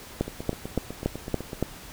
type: two click trains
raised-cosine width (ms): 2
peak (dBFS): -20 / -10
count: 11 / 6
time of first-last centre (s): 0.28-1.532 / 0.21-1.626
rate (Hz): 7.99 / 3.53
effects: pink hiss -44 dBFS RMS until 1.92 s